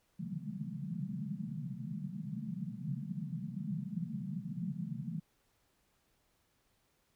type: band-pass noise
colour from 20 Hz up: white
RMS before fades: -40 dBFS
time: 0.19-5.2 s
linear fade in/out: 5 ms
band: 130 to 220 Hz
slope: 96 dB/octave
effects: pink hiss -75 dBFS RMS until 7.15 s